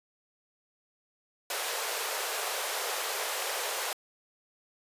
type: high-pass noise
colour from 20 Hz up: pink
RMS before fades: -33 dBFS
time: 1.5-3.93 s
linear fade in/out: 2 ms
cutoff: 430 Hz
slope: 48 dB/octave
effects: resampled to 32000 Hz